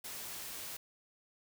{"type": "noise", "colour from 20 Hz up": "white", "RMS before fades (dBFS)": -44, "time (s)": [0.04, 0.77], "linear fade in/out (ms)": 5, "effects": []}